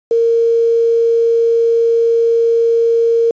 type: tone with quantisation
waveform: sine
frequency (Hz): 461.9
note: A#4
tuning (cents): -16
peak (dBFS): -9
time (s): 0.11-3.31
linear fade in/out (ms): 2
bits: 6
effects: resampled to 16000 Hz